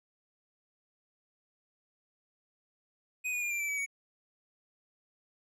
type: tone with pitch steps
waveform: square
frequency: 2500 / 2456 / 2412 / 2369 / 2327 / 2286 / 2245 Hz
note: D#7 / D#7 / D7 / D7 / D7 / D7 / C#7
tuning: +8 / -23 / +46 / +14 / -17 / -47 / +21 cents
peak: -32 dBFS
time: 3.24-3.863 s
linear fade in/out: 20 ms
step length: 89 ms
effects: low-pass 12000 Hz 12 dB/octave